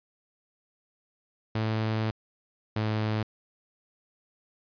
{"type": "tone pair in turn", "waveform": "sawtooth", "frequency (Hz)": [110, 108.24], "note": ["A2", "A2"], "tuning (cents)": [0, -28], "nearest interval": "unison", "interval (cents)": 28, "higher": "first", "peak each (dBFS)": -22, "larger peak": "neither", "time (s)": [[1.55, 2.11], [2.76, 3.23]], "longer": "first", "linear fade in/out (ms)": 5, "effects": ["resampled to 11025 Hz"]}